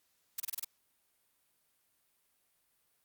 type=noise bursts; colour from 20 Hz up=blue; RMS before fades=-36 dBFS; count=6; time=0.38-0.646 s; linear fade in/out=5 ms; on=21 ms; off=28 ms; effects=white hiss -75 dBFS RMS until 3.04 s + Opus 48 kbps